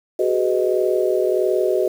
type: chord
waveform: sine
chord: G# minor seventh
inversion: third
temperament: just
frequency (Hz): 373.8 / 415.3 / 498.4 / 623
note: F#4 / G#4 / B4 / D#5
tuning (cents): +18 / 0 / +16 / +2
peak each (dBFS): -19 / -23 / -23 / -22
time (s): 0.19-1.88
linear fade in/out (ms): 5
effects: 7-bit